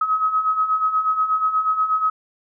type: beating tone pair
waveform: sine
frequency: 1269 / 1277.3 Hz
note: D#6 / D#6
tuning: +34 / +45 cents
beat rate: 8.3 Hz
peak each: -24 / -18 dBFS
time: 0.01-2.1 s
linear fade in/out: 5 ms
effects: none